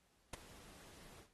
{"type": "noise with ADSR envelope", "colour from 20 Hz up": "pink", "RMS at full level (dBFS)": -42, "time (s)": [0.33, 1.29], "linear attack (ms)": 5, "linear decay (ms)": 18, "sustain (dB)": -18, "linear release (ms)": 100, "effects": ["pink hiss -75 dBFS RMS until 1.33 s", "AAC 32 kbps"]}